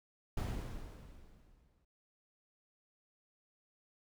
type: noise with exponential decay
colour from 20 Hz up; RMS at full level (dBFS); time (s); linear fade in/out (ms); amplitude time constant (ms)
brown; -34; 0.37-1.85; 5; 320
effects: none